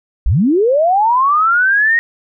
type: linear sweep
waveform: sine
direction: up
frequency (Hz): 37.57 to 1886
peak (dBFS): -9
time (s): 0.26-1.99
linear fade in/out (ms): 0
effects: none